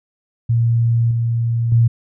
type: tone with level steps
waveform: sine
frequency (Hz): 116.54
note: A#2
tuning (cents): 0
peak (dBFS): -12 / -15 / -9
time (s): 0.49-1.88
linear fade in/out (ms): 10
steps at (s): 1.11 / 1.72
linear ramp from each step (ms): 2
effects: none